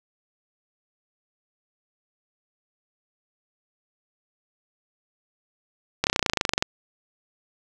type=slowing click train; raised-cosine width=0.2 ms; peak=-3 dBFS; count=17; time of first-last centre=6.04-6.625 s; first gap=29 ms; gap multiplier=1.03; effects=none